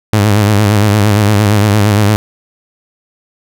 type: tone with vibrato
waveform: sawtooth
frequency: 104.1 Hz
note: G#2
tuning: 5 cents sharp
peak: -3 dBFS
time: 0.13-2.16 s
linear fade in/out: 0 ms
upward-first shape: sine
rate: 8.7 Hz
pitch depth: 73 cents each way
effects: none